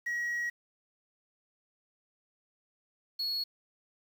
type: tone pair in turn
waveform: sine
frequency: 1907 / 4346 Hz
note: A#6 / C#8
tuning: +39 / -35 cents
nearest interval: octave + major second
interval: 1426 cents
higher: second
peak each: -28 / -28 dBFS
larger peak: neither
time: 0.06-0.5 / 3.19-3.44 s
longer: first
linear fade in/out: 10 ms
effects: tanh soft clip ceiling -29 dBFS + 9-bit